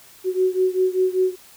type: beating tone pair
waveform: sine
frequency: 370 / 375.1 Hz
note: F#4 / F#4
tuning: 0 / +24 cents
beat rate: 5.1 Hz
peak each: -19 / -21 dBFS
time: 0.24-1.36 s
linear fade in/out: 50 ms
effects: white hiss -48 dBFS RMS until 1.56 s